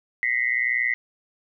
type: tone with amplitude modulation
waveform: sine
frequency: 2008 Hz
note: B6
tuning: 28 cents sharp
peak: -16 dBFS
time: 0.23-0.94 s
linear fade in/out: 0 ms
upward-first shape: sine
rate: 121 Hz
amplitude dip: 100%
effects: none